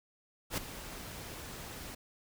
pink noise with ADSR envelope, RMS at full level -32 dBFS, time 0.5-1.95 s, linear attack 75 ms, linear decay 9 ms, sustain -13 dB, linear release 8 ms, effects none

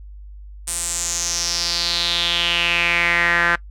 sawtooth tone with band-pass filter sweep, 171.8 Hz, F3, 28 cents flat, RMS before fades -20 dBFS, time 0.67-3.56 s, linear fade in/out 10 ms, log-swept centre 8900 to 1600 Hz, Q 4.8, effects noise-tail reverb RT60 0.1 s tail -21 dB re dry + added 50 Hz sine -35 dBFS peak until 3.7 s

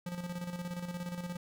square tone with tremolo, 176.2 Hz, F3, 16 cents sharp, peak -36 dBFS, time 0.06-1.37 s, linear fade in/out 5 ms, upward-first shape square, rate 17 Hz, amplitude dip 55%, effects none

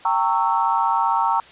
sine chord, G diminished seventh, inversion none, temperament equal with one note detuned, 784 / 919.5 / 1108.7 / 1318.5 Hz, G5 / Bb5 / Db6 / Fb6, 0 / -24 / 0 / 0 cents, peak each -24 / -19 / -24 / -25 dBFS, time 0.05-1.4 s, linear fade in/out 2 ms, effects white hiss -45 dBFS RMS until 1.51 s + resampled to 8000 Hz

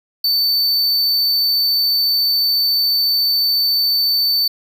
square tone, 4537 Hz, C#8, 39 cents sharp, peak -14 dBFS, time 0.24-4.48 s, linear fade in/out 5 ms, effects none

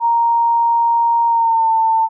sine tone with pitch glide, 932.3 to 895.4 Hz, A#5 to A5, 0 to +30 cents, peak -11 dBFS, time 0-2.09 s, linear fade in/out 50 ms, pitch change -70 cents, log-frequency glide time 1.27-1.69 s, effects none

